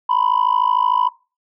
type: tone with amplitude modulation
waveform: sine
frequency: 990 Hz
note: B5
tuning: 4 cents sharp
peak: -8 dBFS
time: 0.09-1.09 s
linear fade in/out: 10 ms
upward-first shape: sine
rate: 53.3 Hz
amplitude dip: 100%
effects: noise-tail reverb RT60 0.3 s tail -21 dB re dry + tanh soft clip ceiling -9 dBFS